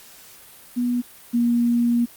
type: tone pair in turn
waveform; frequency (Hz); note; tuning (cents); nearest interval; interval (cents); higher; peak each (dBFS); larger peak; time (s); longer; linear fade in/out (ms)
sine; 243.7 / 237.6; B3 / A#3; -23 / +33; unison; 44; first; -19 / -16; second; 0.76-1.02 / 1.33-2.06; second; 20
effects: white hiss -46 dBFS RMS until 2.16 s + Opus 48 kbps